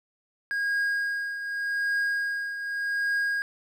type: tone with tremolo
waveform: triangle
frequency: 1633 Hz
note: G#6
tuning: 30 cents flat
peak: -21 dBFS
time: 0.51-3.42 s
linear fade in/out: 0 ms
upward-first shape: triangle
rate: 0.85 Hz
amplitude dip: 65%
effects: none